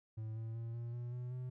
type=tone with pitch steps; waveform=triangle; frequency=110 / 112.57 / 115.2 / 117.9 / 120.65 / 123.47 / 126.36 Hz; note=A2 / A2 / A#2 / A#2 / B2 / B2 / B2; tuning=0 / +40 / -20 / +20 / -40 / 0 / +40 cents; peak=-38 dBFS; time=0.17-1.5 s; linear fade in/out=10 ms; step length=190 ms; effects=none